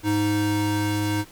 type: tone pair together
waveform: square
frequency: 103.83 / 312 Hz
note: G#2 / D#4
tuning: 0 / +5 cents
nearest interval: octave + perfect fifth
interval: 1905 cents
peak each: -26 / -23 dBFS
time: 0.03-1.25 s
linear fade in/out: 50 ms
effects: pink hiss -49 dBFS RMS until 1.31 s